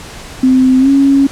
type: tone with pitch glide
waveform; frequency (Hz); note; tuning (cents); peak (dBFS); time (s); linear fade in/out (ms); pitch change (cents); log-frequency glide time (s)
sine; 258.7 to 275.7; C4 to C#4; -19 to -9; -5; 0.43-1.27; 5; +110; 0.79-0.89
effects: pink hiss -30 dBFS RMS until 1.31 s + low-pass 9000 Hz 12 dB/octave